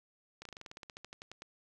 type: slowing click train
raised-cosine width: 0.2 ms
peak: -29 dBFS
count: 17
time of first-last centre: 0.42-1.421 s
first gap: 33 ms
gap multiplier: 1.08
effects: none